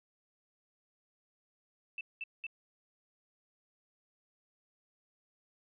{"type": "tone bursts", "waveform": "sine", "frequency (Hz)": 2653, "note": "E7", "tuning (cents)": 10, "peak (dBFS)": -37, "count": 3, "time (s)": [1.98, 2.467], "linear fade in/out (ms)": 2, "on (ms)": 29, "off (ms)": 200, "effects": []}